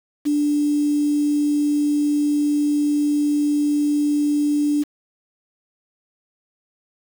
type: tone with quantisation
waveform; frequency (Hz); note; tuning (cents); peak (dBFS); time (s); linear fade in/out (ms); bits
sine; 293.7; D4; 0; -16; 0.25-4.84; 20; 6
effects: none